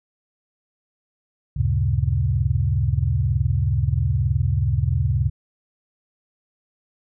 sine tone cluster, 73.3 / 94.4 / 113.3 / 136.5 Hz, D2 / F#2 / A#2 / C#3, -3 / +35 / -49 / -26 cents, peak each -23 dBFS, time 1.56-5.3 s, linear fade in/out 10 ms, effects none

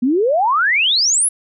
sine exponential sweep, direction up, 233.1 to 11175 Hz, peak -12 dBFS, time 0.02-1.29 s, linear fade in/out 10 ms, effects none

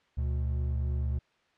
triangle tone pair together, 72.3 / 121.6 Hz, D2 / B2, -27 / -26 cents, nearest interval major sixth, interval 901 cents, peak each -26 / -33 dBFS, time 0.17-1.19 s, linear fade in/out 10 ms, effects white hiss -68 dBFS RMS until 1.57 s + low-pass 3000 Hz 12 dB/octave

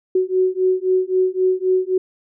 sine beating tone pair, 370 / 373.8 Hz, F#4 / F#4, 0 / +18 cents, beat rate 3.8 Hz, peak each -18 dBFS, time 0.15-1.98 s, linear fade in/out 5 ms, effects none

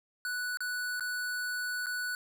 square tone with dropouts, 1480 Hz, F#6, in tune, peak -33 dBFS, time 0.25-2.15 s, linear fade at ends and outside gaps 1 ms, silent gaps 0.572-0.605 / 0.997-1.007 / 1.86-1.867 s, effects none

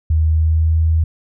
sine tone with pitch glide, 79 to 80.43 Hz, D#2 to E2, +27 to -42 cents, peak -11 dBFS, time 0.1-1.04 s, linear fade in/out 5 ms, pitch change +31 cents, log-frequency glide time 0.27-0.77 s, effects none

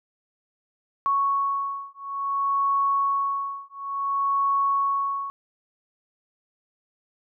sine beating tone pair, 1108.7 / 1109.27 Hz, C#6 / C#6, 0 / +1 cents, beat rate 0.57 Hz, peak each -25 dBFS, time 1.06-5.3 s, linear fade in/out 0 ms, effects none

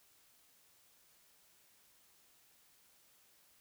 silence, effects white hiss -68 dBFS RMS until 3.6 s

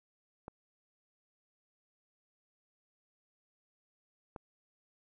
clicks, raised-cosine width 1 ms, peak -29 dBFS, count 2, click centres 0.481 / 4.362 s, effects none

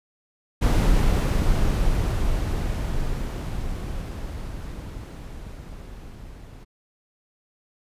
brown noise with level ramp, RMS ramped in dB -17 to -41 dBFS, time 0.61-6.65 s, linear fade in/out 20 ms, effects resampled to 32000 Hz

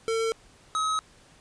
square tone pair in turn, 450.9 / 1275.3 Hz, A4 / D#6, +42 / +42 cents, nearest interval octave + tritone, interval 1800 cents, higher second, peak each -25 dBFS, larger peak neither, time 0.08-0.32 / 0.75-0.99 s, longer neither, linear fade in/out 0 ms, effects pink hiss -56 dBFS RMS until 1.4 s + resampled to 22050 Hz

